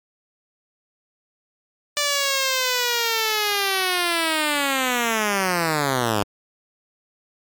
5% pulse linear sweep, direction down, 587.3 to 98 Hz, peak -8 dBFS, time 1.97-6.23 s, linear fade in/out 0 ms, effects MP3 96 kbps

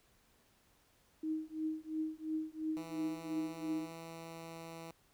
sine tone with tremolo, 314.1 Hz, D#4, 16 cents sharp, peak -32 dBFS, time 1.23-3.92 s, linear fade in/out 5 ms, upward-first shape triangle, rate 2.9 Hz, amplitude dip 100%
10% pulse tone, 164.81 Hz, E3, in tune, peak -38 dBFS, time 2.77-4.91 s, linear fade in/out 0 ms
effects pink hiss -70 dBFS RMS until 5.13 s

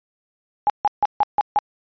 sine tone bursts, 830.6 Hz, G#5, in tune, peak -13 dBFS, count 6, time 0.67-1.588 s, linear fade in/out 0 ms, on 28 ms, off 150 ms, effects resampled to 11025 Hz

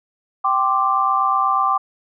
sine chord, G suspended fourth, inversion none, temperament equal with one note detuned, 779.5 / 1046.5 / 1174.7 Hz, G5 / C6 / D6, -10 / 0 / 0 cents, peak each -21 / -21 / -17 dBFS, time 0.44-1.78 s, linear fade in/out 10 ms, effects none

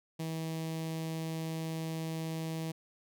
sawtooth tone with notch filter, 161.3 Hz, E3, 37 cents flat, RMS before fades -37 dBFS, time 0.19-2.72 s, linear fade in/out 10 ms, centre 1400 Hz, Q 1.3, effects none

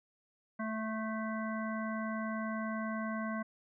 harmonic tone with a mistuned harmonic, 220 Hz, A3, in tune, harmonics 1 / 3 / 5 / 7 / 9, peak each -36 / -42 / -42 / -44 / -48 dBFS, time 0.59-3.43 s, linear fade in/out 10 ms, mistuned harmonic 5, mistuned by -16 cents, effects none

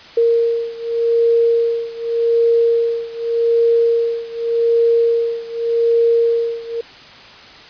sine beating tone pair, 464 / 464.85 Hz, A#4 / A#4, -8 / -5 cents, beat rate 0.85 Hz, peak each -15 / -17 dBFS, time 0.17-6.81 s, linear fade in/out 5 ms, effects white hiss -39 dBFS RMS until 7.69 s + resampled to 11025 Hz

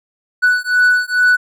triangle beating tone pair, 1482 / 1484.3 Hz, F#6 / F#6, +2 / +5 cents, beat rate 2.3 Hz, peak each -12 dBFS, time 0.42-1.37 s, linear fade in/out 20 ms, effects none

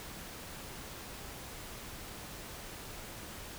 silence, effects pink hiss -46 dBFS RMS until 3.58 s

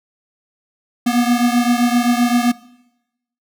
square beating tone pair, 238.8 / 246.5 Hz, A#3 / B3, +42 / -3 cents, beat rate 7.7 Hz, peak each -16 / -18 dBFS, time 1.06-2.52 s, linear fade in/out 10 ms, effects noise-tail reverb RT60 0.9 s tail -20 dB re dry

